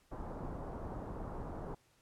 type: low-pass noise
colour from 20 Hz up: pink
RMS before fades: -43 dBFS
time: 0.11-1.75 s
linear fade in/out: 10 ms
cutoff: 1100 Hz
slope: 24 dB/octave
effects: pink hiss -70 dBFS RMS until 2.01 s + low-pass 12000 Hz 12 dB/octave